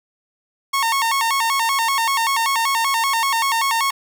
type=tone with vibrato; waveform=sawtooth; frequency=1001 Hz; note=B5; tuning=23 cents sharp; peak=-13 dBFS; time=0.73-3.91 s; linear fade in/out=10 ms; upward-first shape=square; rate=5.2 Hz; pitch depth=160 cents each way; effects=none